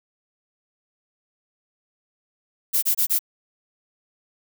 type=noise bursts; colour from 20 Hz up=violet; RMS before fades=-20 dBFS; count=4; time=2.73-3.192 s; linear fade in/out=20 ms; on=96 ms; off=26 ms; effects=none